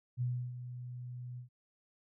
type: tone with ADSR envelope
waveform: sine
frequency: 123.6 Hz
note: B2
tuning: 2 cents sharp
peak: -30 dBFS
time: 0.17-1.49 s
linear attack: 43 ms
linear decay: 310 ms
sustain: -11 dB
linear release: 110 ms
effects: none